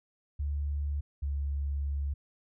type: tone pair in turn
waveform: sine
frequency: 72.2 / 70.63 Hz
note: D2 / C#2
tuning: -29 / +33 cents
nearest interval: unison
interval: 38 cents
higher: first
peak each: -29 / -29 dBFS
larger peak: neither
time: 0.39-1.01 / 1.22-2.14 s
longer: second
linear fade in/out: 10 ms
effects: none